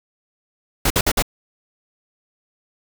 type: noise bursts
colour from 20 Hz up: pink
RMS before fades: -17 dBFS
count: 4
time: 0.85-1.224 s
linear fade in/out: 5 ms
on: 53 ms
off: 54 ms
effects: none